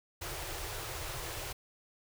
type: band-stop noise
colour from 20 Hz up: pink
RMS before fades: -40 dBFS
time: 0.21-1.53 s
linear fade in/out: 10 ms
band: 150 to 320 Hz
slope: 96 dB/octave
effects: none